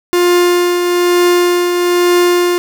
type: tone with tremolo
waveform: 45% pulse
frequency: 353 Hz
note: F4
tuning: 19 cents sharp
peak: -7 dBFS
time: 0.13-2.58 s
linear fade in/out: 0 ms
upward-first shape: triangle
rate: 1.1 Hz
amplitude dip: 45%
effects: none